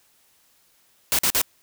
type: noise bursts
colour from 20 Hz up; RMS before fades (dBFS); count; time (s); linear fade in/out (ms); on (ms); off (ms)
white; -20; 3; 1.12-1.416; 0; 68; 46
effects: white hiss -61 dBFS RMS until 1.62 s